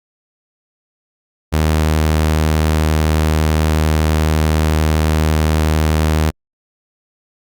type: tone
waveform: sawtooth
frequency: 77.9 Hz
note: D#2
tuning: 3 cents sharp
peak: -8 dBFS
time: 1.52-6.31 s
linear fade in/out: 20 ms
effects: Opus 48 kbps